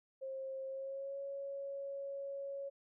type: tone with pitch glide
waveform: sine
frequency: 533 to 554.7 Hz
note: C5 to C#5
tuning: +32 to +1 cents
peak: -40 dBFS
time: 0.21-2.7 s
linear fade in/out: 20 ms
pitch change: +69 cents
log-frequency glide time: 0.67-1.18 s
effects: none